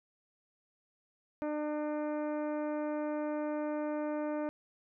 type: harmonic tone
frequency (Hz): 300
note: D4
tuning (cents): +37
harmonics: 1 / 2 / 3 / 4 / 5 / 6 / 7 / 8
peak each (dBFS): -35 / -36 / -44 / -49 / -51 / -57 / -58 / -59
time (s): 1.42-4.49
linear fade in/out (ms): 0
effects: none